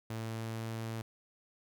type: tone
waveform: sawtooth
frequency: 112.6 Hz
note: A2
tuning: 40 cents sharp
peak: -33 dBFS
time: 0.1-1.02 s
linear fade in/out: 5 ms
effects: none